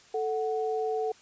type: tone pair together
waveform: sine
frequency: 440 / 740 Hz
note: A4 / F#5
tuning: 0 / 0 cents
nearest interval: major sixth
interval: 900 cents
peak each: -28 / -32 dBFS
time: 0.14-1.12 s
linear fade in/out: 5 ms
effects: white hiss -56 dBFS RMS until 1.21 s + resampled to 16000 Hz